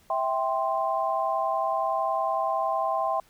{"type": "chord", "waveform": "sine", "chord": "C major", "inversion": "first", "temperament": "just", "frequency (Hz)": [654.1, 784.9, 1046.5], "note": ["E5", "G5", "C6"], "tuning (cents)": [-14, 2, 0], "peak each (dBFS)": -28, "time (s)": [0.1, 3.2], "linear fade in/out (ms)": 2, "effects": ["pink hiss -60 dBFS RMS until 3.29 s"]}